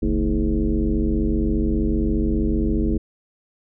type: tone with frequency modulation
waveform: sine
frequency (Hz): 130.81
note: C3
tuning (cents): 0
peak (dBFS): -17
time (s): 0.02-2.98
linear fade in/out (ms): 10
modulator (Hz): 95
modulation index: 2.6
effects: none